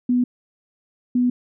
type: tone pair in turn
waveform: sine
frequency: 246.9 / 246.9 Hz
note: B3 / B3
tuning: 0 / 0 cents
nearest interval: unison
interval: 0 cents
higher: neither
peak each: -15 / -15 dBFS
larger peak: neither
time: 0.09-0.24 / 1.15-1.3 s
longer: neither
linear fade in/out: 5 ms
effects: none